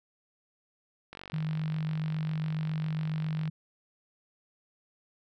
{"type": "click train", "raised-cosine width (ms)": 0.3, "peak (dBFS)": -27, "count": 112, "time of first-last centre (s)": [1.13, 3.477], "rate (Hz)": 47.3}
{"type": "tone", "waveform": "sine", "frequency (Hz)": 156.2, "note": "D#3", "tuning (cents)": 7, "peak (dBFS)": -29, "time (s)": [1.33, 3.5], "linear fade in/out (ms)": 10}
{"effects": []}